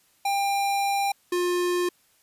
square tone pair in turn, 797 / 355 Hz, G5 / F4, +28 / +28 cents, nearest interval octave + major second, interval 1400 cents, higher first, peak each -23 dBFS, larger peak neither, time 0.25-1.12 / 1.32-1.89 s, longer first, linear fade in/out 5 ms, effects white hiss -63 dBFS RMS until 2.22 s + resampled to 32000 Hz

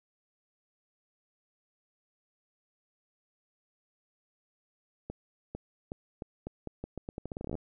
accelerating click train, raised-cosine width 2 ms, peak -24 dBFS, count 21, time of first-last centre 5.1-7.553 s, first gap 450 ms, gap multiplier 0.82, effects none

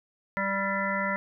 harmonic tone with a mistuned harmonic, 196 Hz, G3, in tune, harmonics 1 / 3 / 5 / 7 / 9 / 10, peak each -33 / -33 / -33 / -33 / -33 / -33 dBFS, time 0.37-1.16 s, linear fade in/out 0 ms, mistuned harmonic 10, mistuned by +47 cents, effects none

